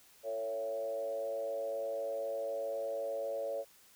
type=tone with frequency modulation; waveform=sine; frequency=559 Hz; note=C#5; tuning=14 cents sharp; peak=-34 dBFS; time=0.23-3.65 s; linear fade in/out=50 ms; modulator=108 Hz; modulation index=0.82; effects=white hiss -62 dBFS RMS until 3.95 s